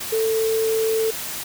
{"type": "tone in noise", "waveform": "sine", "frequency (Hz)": 444.1, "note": "A4", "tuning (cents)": 16, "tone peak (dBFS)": -18, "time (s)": [0.12, 1.11], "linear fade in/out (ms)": 10, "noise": "white", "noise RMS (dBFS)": -30, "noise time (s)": [0, 1.44], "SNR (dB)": 9, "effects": []}